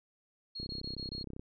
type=tone bursts; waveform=sine; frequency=4293 Hz; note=C8; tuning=44 cents sharp; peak=-39 dBFS; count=5; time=0.55-1.234 s; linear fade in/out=10 ms; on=120 ms; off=21 ms
type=click train; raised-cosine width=3 ms; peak=-30 dBFS; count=27; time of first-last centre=0.6-1.395 s; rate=32.7 Hz
effects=none